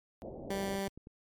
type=low-pass noise; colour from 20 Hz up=white; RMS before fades=-44 dBFS; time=0.22-0.76 s; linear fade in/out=0 ms; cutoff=690 Hz; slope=48 dB/octave
type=tone; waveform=15% pulse; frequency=196 Hz; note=G3; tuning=in tune; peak=-27 dBFS; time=0.5-0.88 s; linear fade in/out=5 ms
type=click train; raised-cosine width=3 ms; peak=-36 dBFS; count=5; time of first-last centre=0.69-1.071 s; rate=10.5 Hz
effects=MP3 96 kbps